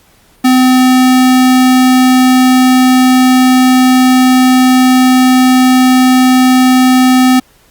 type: tone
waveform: square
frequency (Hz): 255.8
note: C4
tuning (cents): -39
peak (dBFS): -5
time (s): 0.44-7.4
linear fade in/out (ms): 10
effects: pink hiss -47 dBFS RMS until 7.7 s + Opus 48 kbps